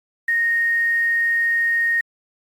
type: tone with quantisation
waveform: sine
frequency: 1857 Hz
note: A#6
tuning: 7 cents flat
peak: -16 dBFS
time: 0.28-2.01 s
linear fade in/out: 5 ms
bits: 7
effects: AAC 48 kbps